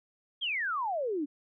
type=exponential sweep; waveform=sine; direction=down; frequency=3347 to 273.7 Hz; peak=-29 dBFS; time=0.41-1.26 s; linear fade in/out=20 ms; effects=none